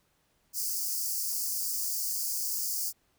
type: high-pass noise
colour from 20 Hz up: white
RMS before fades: -32 dBFS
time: 0.53-2.93 s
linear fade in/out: 50 ms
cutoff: 4600 Hz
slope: 96 dB/octave
effects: pink hiss -71 dBFS RMS until 3.18 s